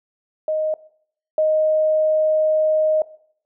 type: tone pair in turn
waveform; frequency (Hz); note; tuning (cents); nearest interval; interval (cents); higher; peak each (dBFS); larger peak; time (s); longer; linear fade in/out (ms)
sine; 622.3 / 622.3; D#5 / D#5; 0 / 0; unison; 0; neither; -18 / -14; second; 0.48-0.74 / 1.38-3.02; second; 2
effects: noise-tail reverb RT60 0.6 s tail -19 dB re dry